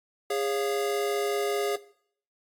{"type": "chord", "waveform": "square", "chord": "Db major", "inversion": "second", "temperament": "equal with one note detuned", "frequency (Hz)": [410.1, 554.4, 698.5], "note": ["Ab4", "Db5", "F5"], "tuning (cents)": [-22, 0, 0], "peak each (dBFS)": [-29, -34, -34], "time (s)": [0.3, 1.76], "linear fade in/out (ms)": 5, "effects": ["noise-tail reverb RT60 0.6 s tail -18 dB re dry", "AAC 64 kbps"]}